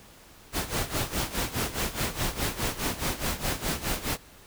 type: noise with tremolo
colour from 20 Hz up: pink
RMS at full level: -27 dBFS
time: 0.52-4.18 s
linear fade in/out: 50 ms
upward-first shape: sine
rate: 4.8 Hz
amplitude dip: 80%
effects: pink hiss -52 dBFS RMS until 4.46 s